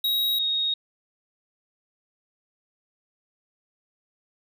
square / sine tone pair in turn, 3810 / 3747 Hz, A#7 / A#7, +37 / +8 cents, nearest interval unison, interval 29 cents, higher first, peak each -22 dBFS, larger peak neither, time 0.04-0.39 / 0.39-0.74 s, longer neither, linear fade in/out 5 ms, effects none

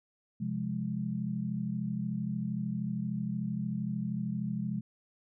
sine chord, F minor, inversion second, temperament equal, 130.81 / 174.61 / 207.7 Hz, C3 / F3 / Ab3, 0 / 0 / 0 cents, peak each -37 / -36 / -34 dBFS, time 0.4-4.81 s, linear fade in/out 10 ms, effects none

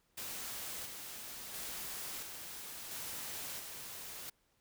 white noise with tremolo, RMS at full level -43 dBFS, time 0.17-4.3 s, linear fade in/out 10 ms, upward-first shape square, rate 0.73 Hz, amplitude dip 35%, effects pink hiss -75 dBFS RMS until 4.6 s

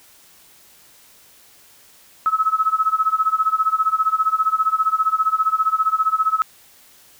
sine tone with tremolo, 1292 Hz, E6, 35 cents flat, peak -12 dBFS, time 2.26-6.42 s, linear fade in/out 0 ms, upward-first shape sine, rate 15 Hz, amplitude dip 90%, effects white hiss -50 dBFS RMS until 7.19 s

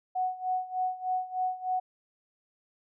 sine tone with tremolo, 740 Hz, F#5, in tune, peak -25 dBFS, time 0.15-1.8 s, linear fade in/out 10 ms, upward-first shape sine, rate 3.3 Hz, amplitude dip 85%, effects none

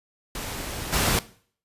pink noise with level steps, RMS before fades -33 / -22 dBFS, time 0.35-1.19 s, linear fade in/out 2 ms, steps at 0.92 s, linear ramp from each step 20 ms, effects noise-tail reverb RT60 0.5 s tail -18 dB re dry + resampled to 32000 Hz

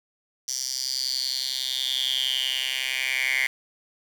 10% pulse tone with high-pass filter sweep, 130.81 Hz, C3, in tune, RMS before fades -27 dBFS, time 0.48-3.47 s, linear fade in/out 2 ms, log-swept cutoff 5600 to 2100 Hz, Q 7.3, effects none

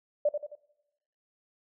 sine tone with echo, 590 Hz, D5, 8 cents sharp, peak -21 dBFS, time 0.25-0.29 s, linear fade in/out 5 ms, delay 88 ms, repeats 3, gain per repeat -7 dB, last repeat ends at 0.554 s, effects noise-tail reverb RT60 0.9 s tail -19 dB re dry

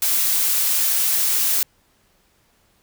blue noise, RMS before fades -19 dBFS, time 0.02-1.63 s, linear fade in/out 2 ms, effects pink hiss -61 dBFS RMS until 2.82 s

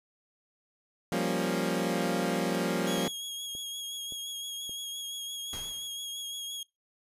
20% pulse chord, G half-diminished seventh, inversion third, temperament equal, 174.61 / 196 / 233.1 / 277.2 Hz, F3 / G3 / Bb3 / Db4, 0 / 0 / 0 / 0 cents, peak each -27 / -29 / -28 / -30 dBFS, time 1.12-3.08 s, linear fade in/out 2 ms
sawtooth tone with vibrato, 3300 Hz, G#7, 12 cents flat, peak -33 dBFS, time 2.87-6.63 s, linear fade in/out 2 ms, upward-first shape sine, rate 5.8 Hz, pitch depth 24 cents each way
click train, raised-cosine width 2 ms, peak -35 dBFS, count 4, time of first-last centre 2.98-4.694 s, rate 1.75 Hz
pink noise with exponential decay, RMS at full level -40 dBFS, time 5.53-6.04 s, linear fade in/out 2 ms, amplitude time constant 110 ms
effects noise-tail reverb RT60 0.2 s tail -24 dB re dry + resampled to 32000 Hz

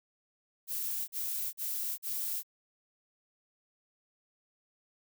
violet noise bursts, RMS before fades -35 dBFS, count 4, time 0.67-2.433 s, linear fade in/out 50 ms, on 410 ms, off 41 ms, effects none

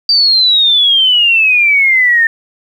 sine exponential sweep, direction down, 4686 to 1800 Hz, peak -6 dBFS, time 0.09-2.27 s, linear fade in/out 2 ms, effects 7-bit

